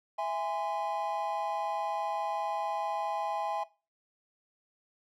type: chord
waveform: triangle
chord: E augmented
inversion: none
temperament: just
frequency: 659.3 / 824.1 / 1030.1 Hz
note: E5 / G#5 / B#5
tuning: 0 / -14 / -27 cents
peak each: -33 / -31 / -36 dBFS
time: 0.18-3.64 s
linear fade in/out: 10 ms
effects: noise-tail reverb RT60 0.3 s tail -19 dB re dry